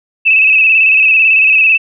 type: tone with vibrato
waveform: sine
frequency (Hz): 2600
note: E7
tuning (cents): -24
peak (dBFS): -5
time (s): 0.25-1.78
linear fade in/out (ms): 20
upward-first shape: square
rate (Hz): 18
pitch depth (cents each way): 38
effects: none

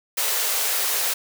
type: high-pass noise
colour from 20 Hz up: white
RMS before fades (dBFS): -23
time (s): 0.17-1.14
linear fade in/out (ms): 10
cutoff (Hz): 400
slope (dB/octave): 48
effects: none

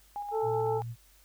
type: tone with tremolo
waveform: sine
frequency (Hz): 820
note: G#5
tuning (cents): -22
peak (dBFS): -33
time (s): 0.16-0.82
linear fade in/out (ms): 0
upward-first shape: square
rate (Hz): 7.9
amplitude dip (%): 35
type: harmonic tone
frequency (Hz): 441.3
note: A4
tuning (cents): +5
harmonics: 1 / 2 / 3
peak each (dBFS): -28 / -34 / -46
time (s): 0.31-0.82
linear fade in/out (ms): 50
type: tone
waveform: sine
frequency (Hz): 117.1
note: A#2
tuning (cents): +8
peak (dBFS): -35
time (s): 0.42-0.96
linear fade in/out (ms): 50
effects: added 50 Hz sine -61 dBFS peak until 1.24 s + white hiss -62 dBFS RMS until 1.24 s

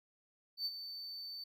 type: tone with ADSR envelope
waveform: triangle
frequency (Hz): 4543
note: C#8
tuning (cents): +42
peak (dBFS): -32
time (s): 0.57-1.44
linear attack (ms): 86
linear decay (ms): 41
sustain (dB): -10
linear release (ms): 5
effects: none

